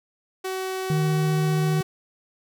sawtooth tone, 376.9 Hz, F#4, 32 cents sharp, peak -23 dBFS, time 0.44-1.83 s, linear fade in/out 10 ms
triangle tone with vibrato, 154.9 Hz, D#3, 7 cents flat, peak -18 dBFS, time 0.9-1.81 s, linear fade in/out 2 ms, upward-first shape sine, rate 15 Hz, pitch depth 14 cents each way
effects none

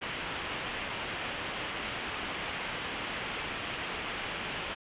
white low-pass noise, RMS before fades -37 dBFS, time 0.01-4.75 s, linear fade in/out 20 ms, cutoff 3300 Hz, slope 48 dB/octave, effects resampled to 8000 Hz

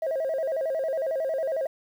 sine tone with vibrato, 587.3 Hz, D5, in tune, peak -23 dBFS, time 0.02-1.67 s, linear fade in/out 5 ms, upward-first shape square, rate 11 Hz, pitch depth 160 cents each way, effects tanh soft clip ceiling -22 dBFS + 9-bit

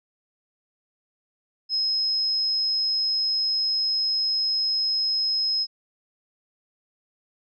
sine tone, 5130 Hz, E8, 48 cents flat, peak -21 dBFS, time 1.69-5.67 s, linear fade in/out 50 ms, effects none

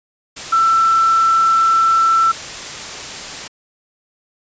sine tone in noise, 1336 Hz, E6, 23 cents sharp, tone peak -10 dBFS, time 0.52-2.32 s, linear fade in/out 10 ms, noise white, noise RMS -28 dBFS, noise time 0.36-3.48 s, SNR +15 dB, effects resampled to 16000 Hz

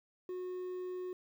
triangle tone with quantisation, 364.7 Hz, F#4, 25 cents flat, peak -36 dBFS, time 0.29-1.13 s, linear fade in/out 2 ms, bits 11, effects none

